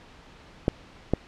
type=clicks; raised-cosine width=2 ms; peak=-7 dBFS; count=2; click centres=0.681 / 1.136 s; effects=pink hiss -50 dBFS RMS until 1.27 s + low-pass 4000 Hz 12 dB/octave